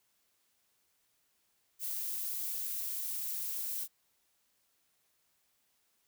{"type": "noise with amplitude modulation", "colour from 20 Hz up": "violet", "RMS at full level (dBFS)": -35, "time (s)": [1.79, 3.88], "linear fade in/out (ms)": 50, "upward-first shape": "sine", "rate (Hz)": 265, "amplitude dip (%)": 50, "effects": ["white hiss -75 dBFS RMS until 6.07 s"]}